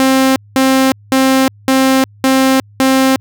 sawtooth tone bursts, 264.7 Hz, C4, 20 cents sharp, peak -4 dBFS, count 6, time 0-3.16 s, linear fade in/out 0 ms, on 360 ms, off 200 ms, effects added 103 Hz sine -39 dBFS peak until 3.2 s

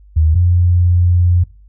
sine tone pair in turn, 78.6 / 88.23 Hz, D#2 / F2, +18 / +18 cents, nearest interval major second, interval 200 cents, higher second, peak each -8 dBFS, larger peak neither, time 0.16-0.35 / 0.35-1.44 s, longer second, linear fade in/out 10 ms, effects noise-tail reverb RT60 0.4 s tail -22 dB re dry + added 50 Hz sine -40 dBFS peak until 1.68 s

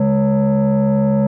sine tone with frequency modulation, 207.7 Hz, G#3, in tune, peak -10 dBFS, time 0-1.27 s, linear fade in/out 5 ms, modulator 348 Hz, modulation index 0.95, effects tanh soft clip ceiling -10 dBFS

